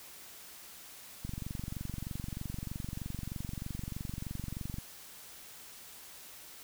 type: click train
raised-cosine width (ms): 5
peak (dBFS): -26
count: 83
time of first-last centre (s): 1.25-4.784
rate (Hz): 23.2
effects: white hiss -51 dBFS RMS until 6.63 s